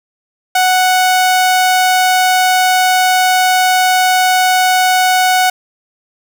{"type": "tone", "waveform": "sawtooth", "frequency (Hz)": 740, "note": "F#5", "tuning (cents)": 0, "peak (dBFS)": -5, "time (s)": [0.55, 5.5], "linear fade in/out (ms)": 5, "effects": []}